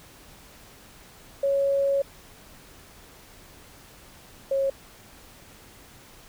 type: tone pair in turn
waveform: sine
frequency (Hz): 554.4 / 544.9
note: C#5 / C#5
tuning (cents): 0 / -30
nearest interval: unison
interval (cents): 30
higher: first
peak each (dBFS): -20 / -21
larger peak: first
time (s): 1.43-2.02 / 4.51-4.7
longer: first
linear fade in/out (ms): 5
effects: pink hiss -50 dBFS RMS until 6.28 s

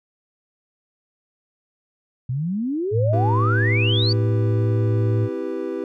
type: exponential sweep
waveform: sine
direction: up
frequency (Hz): 120 to 4708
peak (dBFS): -21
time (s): 2.29-4.13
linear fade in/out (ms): 5
type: tone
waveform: sine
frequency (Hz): 109.6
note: A2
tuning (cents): -6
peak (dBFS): -17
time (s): 2.91-5.29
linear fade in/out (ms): 50
type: chord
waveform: triangle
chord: C major seventh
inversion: none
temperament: equal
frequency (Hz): 261.6 / 329.6 / 392 / 493.9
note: C4 / E4 / G4 / B4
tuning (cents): 0 / 0 / 0 / 0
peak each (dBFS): -31 / -27 / -26 / -29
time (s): 3.13-5.84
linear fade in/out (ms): 2
effects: none

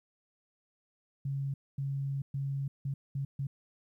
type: tone bursts at uneven times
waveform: sine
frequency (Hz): 138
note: C#3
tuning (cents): -7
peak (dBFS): -31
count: 6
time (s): 1.25-1.54 / 1.78-2.22 / 2.34-2.68 / 2.85-2.94 / 3.15-3.25 / 3.39-3.47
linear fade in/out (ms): 5
effects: 12-bit

